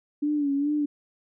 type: tone with vibrato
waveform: sine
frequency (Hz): 288.4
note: D4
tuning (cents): -31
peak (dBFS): -22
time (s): 0.22-0.86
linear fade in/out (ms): 10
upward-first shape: sine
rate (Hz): 2.4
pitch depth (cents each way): 64
effects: none